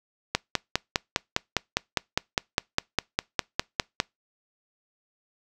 click train, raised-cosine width 0.2 ms, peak -4 dBFS, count 19, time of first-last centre 0.35-4.001 s, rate 4.93 Hz, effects noise-tail reverb RT60 0.2 s tail -26 dB re dry

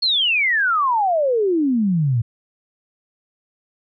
sine exponential sweep, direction down, 4393 to 110 Hz, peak -15 dBFS, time 0.02-2.22 s, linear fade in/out 10 ms, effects none

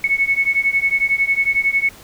sine beating tone pair, 2200 / 2211 Hz, C#7 / C#7, -14 / -5 cents, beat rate 11 Hz, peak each -18 / -17 dBFS, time 0.04-1.89 s, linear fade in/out 2 ms, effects pink hiss -42 dBFS RMS until 2.03 s

